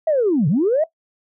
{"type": "linear two-way sweep", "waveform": "sine", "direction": "down then up", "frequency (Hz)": [660, 130.8, 660], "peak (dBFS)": -13, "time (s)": [0.07, 0.84], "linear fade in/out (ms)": 5, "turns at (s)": 0.48, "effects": ["noise-tail reverb RT60 0.1 s tail -17 dB re dry", "tanh soft clip ceiling -9 dBFS"]}